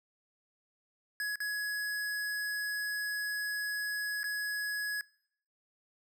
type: tone with dropouts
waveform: square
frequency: 1679 Hz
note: G#6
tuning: 18 cents sharp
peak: -33 dBFS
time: 1.2-5.01 s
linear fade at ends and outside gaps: 1 ms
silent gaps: 1.357-1.403 / 4.232-4.241 s
effects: noise-tail reverb RT60 0.7 s tail -25 dB re dry